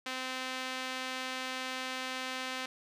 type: tone with band-pass filter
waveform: sawtooth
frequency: 258.3 Hz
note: C4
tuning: 22 cents flat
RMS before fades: -38 dBFS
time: 0.06-2.66 s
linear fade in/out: 5 ms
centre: 2800 Hz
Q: 0.79
effects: none

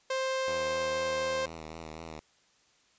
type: tone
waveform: sawtooth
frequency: 526 Hz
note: C5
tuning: 9 cents sharp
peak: -25 dBFS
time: 0.1-1.46 s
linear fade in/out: 5 ms
type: tone with vibrato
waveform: 5% pulse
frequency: 80.2 Hz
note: E2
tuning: 47 cents flat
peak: -30 dBFS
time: 0.47-2.2 s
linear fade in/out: 5 ms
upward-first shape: triangle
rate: 4 Hz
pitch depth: 61 cents each way
effects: white hiss -66 dBFS RMS until 2.98 s + resampled to 16000 Hz

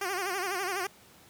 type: tone with vibrato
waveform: 10% pulse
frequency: 376.8 Hz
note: F#4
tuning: 32 cents sharp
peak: -22 dBFS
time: 0.01-0.87 s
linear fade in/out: 5 ms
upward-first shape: sine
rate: 12 Hz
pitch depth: 120 cents each way
effects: pink hiss -56 dBFS RMS until 1.29 s + high-pass 100 Hz 12 dB/octave

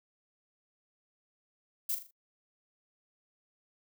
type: noise with echo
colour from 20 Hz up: violet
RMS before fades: -32 dBFS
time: 1.89-1.95 s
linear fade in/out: 5 ms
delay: 40 ms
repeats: 4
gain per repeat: -8 dB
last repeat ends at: 2.11 s
effects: noise-tail reverb RT60 0.1 s tail -25 dB re dry

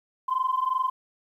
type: tone pair together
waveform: sine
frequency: 1023.8 / 1046.5 Hz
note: C6 / C6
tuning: -38 / 0 cents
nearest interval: unison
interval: 38 cents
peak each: -25 dBFS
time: 0.28-0.9 s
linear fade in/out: 10 ms
effects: tanh soft clip ceiling -16 dBFS + 10-bit

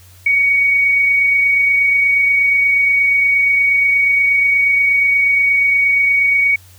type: tone with amplitude modulation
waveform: sine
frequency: 2243 Hz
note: C#7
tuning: 20 cents sharp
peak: -9 dBFS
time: 0.26-6.56 s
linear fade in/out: 5 ms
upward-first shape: sine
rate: 28.4 Hz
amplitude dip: 25%
effects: added 91 Hz sine -42 dBFS peak until 6.78 s + white hiss -47 dBFS RMS until 6.78 s

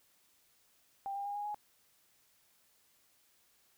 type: tone with pitch steps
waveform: sine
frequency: 791 / 801.6 / 812.3 / 823.2 / 834.2 Hz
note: G5 / G5 / G#5 / G#5 / G#5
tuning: +15 / +38 / -39 / -16 / +7 cents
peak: -36 dBFS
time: 1.06-1.545 s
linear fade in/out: 0 ms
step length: 97 ms
effects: white hiss -70 dBFS RMS until 3.77 s

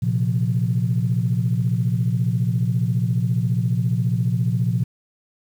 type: chord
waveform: sine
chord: Bb suspended second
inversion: none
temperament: just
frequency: 116.54 / 131.11 / 174.81 Hz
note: Bb2 / C3 / F3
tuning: 0 / +4 / +2 cents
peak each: -20 / -22 / -23 dBFS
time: 0.02-4.84 s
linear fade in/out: 10 ms
effects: tanh soft clip ceiling -9 dBFS + 8-bit

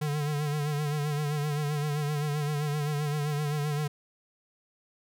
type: tone with vibrato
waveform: square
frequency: 148.1 Hz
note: D3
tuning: 15 cents sharp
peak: -28 dBFS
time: 0.01-3.88 s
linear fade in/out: 10 ms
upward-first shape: sine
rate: 7.7 Hz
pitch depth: 52 cents each way
effects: none

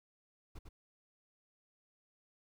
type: noise with echo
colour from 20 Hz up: brown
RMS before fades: -45 dBFS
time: 0.55-0.59 s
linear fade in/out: 10 ms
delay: 100 ms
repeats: 1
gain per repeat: -4 dB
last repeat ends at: 0.69 s
effects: none

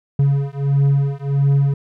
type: beating tone pair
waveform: triangle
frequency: 139 / 140.5 Hz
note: C#3 / C#3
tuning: +5 / +24 cents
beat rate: 1.5 Hz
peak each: -15 dBFS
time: 0.19-1.74 s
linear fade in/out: 5 ms
effects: none

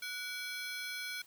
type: ring-modulated tone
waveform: 25% pulse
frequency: 1880 Hz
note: A#6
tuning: 14 cents sharp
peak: -32 dBFS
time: 0.02-1.22 s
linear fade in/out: 5 ms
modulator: 410 Hz
effects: white hiss -61 dBFS RMS until 1.26 s

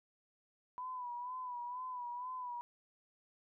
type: tone with vibrato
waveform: sine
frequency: 990 Hz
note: B5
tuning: 4 cents sharp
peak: -40 dBFS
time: 0.78-2.61 s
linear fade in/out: 0 ms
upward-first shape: sine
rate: 2.1 Hz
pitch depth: 54 cents each way
effects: none

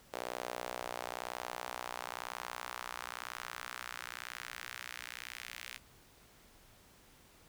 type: tone with high-pass filter sweep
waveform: sawtooth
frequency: 61 Hz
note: B1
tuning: 21 cents flat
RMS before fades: -44 dBFS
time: 0.13-5.78 s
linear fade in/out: 10 ms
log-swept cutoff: 550 to 2200 Hz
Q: 1.6
effects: pink hiss -62 dBFS RMS until 7.48 s

